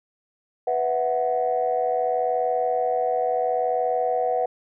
sine chord, B suspended fourth, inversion none, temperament equal, 493.9 / 659.3 / 740 Hz, B4 / E5 / F#5, 0 / 0 / 0 cents, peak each -24 / -26 / -23 dBFS, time 0.67-4.46 s, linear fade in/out 5 ms, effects tanh soft clip ceiling -12 dBFS

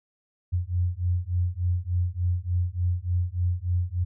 sine beating tone pair, 87.31 / 90.71 Hz, F2 / F#2, 0 / -34 cents, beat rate 3.4 Hz, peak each -26 dBFS, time 0.52-4.05 s, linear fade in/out 20 ms, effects none

